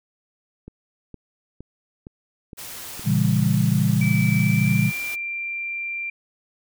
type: click train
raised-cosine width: 3 ms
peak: -25 dBFS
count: 6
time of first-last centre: 0.68-2.995 s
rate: 2.16 Hz
type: noise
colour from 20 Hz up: white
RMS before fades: -36 dBFS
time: 2.57-5.16 s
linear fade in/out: 20 ms
type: chord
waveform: sine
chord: A# diminished seventh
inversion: none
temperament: just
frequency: 116.54 / 139.85 / 167.82 / 201.4 Hz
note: A#2 / C#3 / E3 / G3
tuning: 0 / +16 / +31 / +47 cents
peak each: -22 dBFS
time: 3.04-4.92 s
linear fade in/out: 50 ms
type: tone with pitch glide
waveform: sine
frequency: 2314 to 2368 Hz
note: D7 to D7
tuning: -26 to +14 cents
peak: -26 dBFS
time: 4.01-6.1 s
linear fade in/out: 5 ms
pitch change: +40 cents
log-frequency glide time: 4.39-4.89 s
effects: none